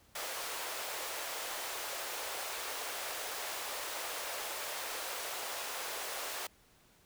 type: high-pass noise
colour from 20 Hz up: pink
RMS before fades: -40 dBFS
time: 0.15-6.47 s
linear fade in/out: 5 ms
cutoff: 480 Hz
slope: 24 dB/octave
effects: pink hiss -65 dBFS RMS until 7.05 s